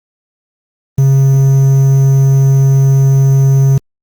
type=tone with quantisation; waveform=triangle; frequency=135.7 Hz; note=C#3; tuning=36 cents flat; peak=-3 dBFS; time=0.98-3.78 s; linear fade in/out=5 ms; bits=5; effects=Opus 32 kbps